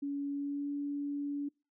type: tone with pitch glide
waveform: sine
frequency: 282.7 to 286.2 Hz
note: C#4 to D4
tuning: +34 to -45 cents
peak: -33 dBFS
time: 0.02-1.49 s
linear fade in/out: 10 ms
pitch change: +21 cents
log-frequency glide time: 0.32-0.71 s
effects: noise-tail reverb RT60 0.3 s tail -26 dB re dry